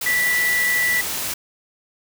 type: tone in noise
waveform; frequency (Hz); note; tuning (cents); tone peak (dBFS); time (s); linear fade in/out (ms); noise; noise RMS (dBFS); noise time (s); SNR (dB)
sine; 1965; B6; -9; -17; 0.06-1.01; 5; white; -26; 0.01-1.34; +6
effects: none